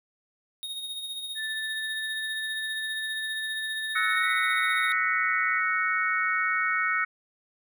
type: tone with tremolo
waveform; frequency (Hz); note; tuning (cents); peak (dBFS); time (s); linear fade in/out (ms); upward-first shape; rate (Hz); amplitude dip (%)
square; 3729; A#7; 0; -32; 0.63-4.92; 0; sine; 15; 45
type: tone with pitch glide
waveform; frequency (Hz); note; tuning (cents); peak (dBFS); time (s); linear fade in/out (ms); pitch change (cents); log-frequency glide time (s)
sine; 1760 to 1987; A6 to B6; 0 to +10; -31; 1.35-5.62; 50; +210; 4.11-4.29
type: chord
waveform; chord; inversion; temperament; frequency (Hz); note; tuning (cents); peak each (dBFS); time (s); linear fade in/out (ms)
sine; F# dominant seventh; third; equal with one note detuned; 1298.1 / 1480 / 1864.7 / 2217; E6 / F#6 / A#6 / C#7; -27 / 0 / 0 / 0; -29; 3.95-7.05; 10
effects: none

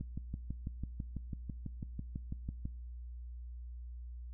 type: click train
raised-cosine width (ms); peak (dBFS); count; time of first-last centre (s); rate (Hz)
5; -27; 17; 0.01-2.655; 6.05
effects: noise-tail reverb RT60 0.8 s tail -22 dB re dry + added 60 Hz sine -43 dBFS peak until 4.33 s

